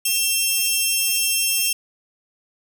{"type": "tone pair together", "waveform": "10% pulse", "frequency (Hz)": [2702, 3200], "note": ["E7", "G7"], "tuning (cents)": [42, 35], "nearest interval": "minor third", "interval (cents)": 293, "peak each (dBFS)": [-11, -15], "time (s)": [0.05, 1.73], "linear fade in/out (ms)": 5, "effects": []}